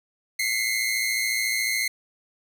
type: tone pair together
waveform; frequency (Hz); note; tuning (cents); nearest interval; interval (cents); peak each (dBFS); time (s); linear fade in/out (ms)
sawtooth; 2041 / 2155; C7 / C#7; -44 / -49; minor second; 95; -23 / -22; 0.39-1.88; 5
effects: none